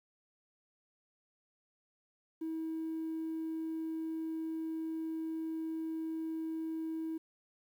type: tone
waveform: triangle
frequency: 321.6 Hz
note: E4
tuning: 43 cents flat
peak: -32 dBFS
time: 2.41-7.18 s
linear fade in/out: 10 ms
effects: tanh soft clip ceiling -32 dBFS + 11-bit